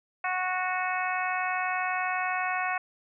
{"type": "harmonic tone", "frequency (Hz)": 368, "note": "F#4", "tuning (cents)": -9, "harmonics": [2, 3, 4, 5, 6, 7], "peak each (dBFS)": [-31, -33, -34, -35, -36, -36], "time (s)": [0.24, 2.78], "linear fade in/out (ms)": 5, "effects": []}